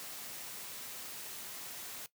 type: noise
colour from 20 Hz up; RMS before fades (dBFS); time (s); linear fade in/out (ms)
white; -45; 0-2.06; 0
effects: noise-tail reverb RT60 0.1 s tail -17 dB re dry + high-pass 100 Hz 12 dB/octave